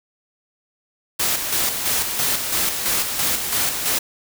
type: noise with tremolo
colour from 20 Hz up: white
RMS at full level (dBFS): -20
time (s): 1.19-3.99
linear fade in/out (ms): 10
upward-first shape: square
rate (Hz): 3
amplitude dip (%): 45
effects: none